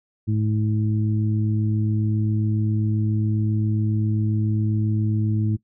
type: harmonic tone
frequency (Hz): 107.4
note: A2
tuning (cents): -41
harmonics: 1 / 2 / 3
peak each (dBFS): -20 / -26 / -30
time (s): 0.27-5.57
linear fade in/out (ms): 20
effects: noise-tail reverb RT60 0.1 s tail -18 dB re dry